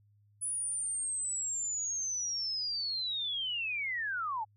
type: linear sweep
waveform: sine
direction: down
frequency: 9956 to 820 Hz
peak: -32 dBFS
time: 0.41-4.45 s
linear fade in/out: 20 ms
effects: added 103 Hz sine -63 dBFS peak until 4.56 s